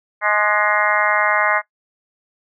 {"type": "harmonic tone with a mistuned harmonic", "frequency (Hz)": 210, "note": "G#3", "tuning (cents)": 19, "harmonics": [3, 4, 5, 6, 7, 8, 9, 10], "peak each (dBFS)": [-23, -23, -23, -23, -23, -23, -23, -23], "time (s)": [0.21, 1.62], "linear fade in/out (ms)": 50, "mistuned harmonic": 6, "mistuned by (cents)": -43, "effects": ["noise-tail reverb RT60 0.1 s tail -17 dB re dry"]}